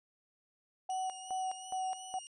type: tone with tremolo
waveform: sine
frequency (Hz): 750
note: F#5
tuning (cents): +23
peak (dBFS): -33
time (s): 0.89-2.19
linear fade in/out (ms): 5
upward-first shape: square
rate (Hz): 2.4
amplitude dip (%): 80
type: tone with vibrato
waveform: 5% pulse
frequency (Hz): 2900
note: F#7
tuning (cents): -35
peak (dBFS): -37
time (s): 0.9-2.27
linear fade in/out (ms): 0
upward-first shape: sine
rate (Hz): 2.8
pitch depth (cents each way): 30
effects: resampled to 22050 Hz